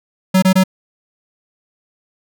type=tone bursts; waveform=square; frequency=187.6 Hz; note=F#3; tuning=24 cents sharp; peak=-9 dBFS; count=3; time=0.34-0.638 s; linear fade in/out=10 ms; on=84 ms; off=23 ms; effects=none